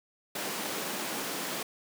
pink high-pass noise, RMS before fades -35 dBFS, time 0.35-1.63 s, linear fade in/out 5 ms, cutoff 200 Hz, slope 24 dB/octave, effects none

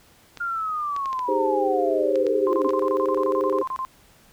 clicks, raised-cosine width 0.2 ms, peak -20 dBFS, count 8, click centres 0.373 / 0.964 / 1.058 / 1.13 / 1.192 / 2.157 / 2.267 / 2.693 s
sine linear sweep, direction down, 1415 to 274.4 Hz, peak -24 dBFS, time 0.4-2.68 s, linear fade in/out 10 ms
sine chord, Ab major seventh, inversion second, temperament equal, 311.1 / 392 / 415.3 / 523.3 Hz, Eb4 / G4 / Ab4 / C5, 0 / 0 / 0 / 0 cents, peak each -29 / -24 / -28 / -24 dBFS, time 1.28-3.63 s, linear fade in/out 10 ms
sine tone bursts, 1046.5 Hz, C6, in tune, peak -25 dBFS, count 16, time 2.47-3.85 s, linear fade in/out 0 ms, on 60 ms, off 28 ms
effects pink hiss -55 dBFS RMS until 4.32 s

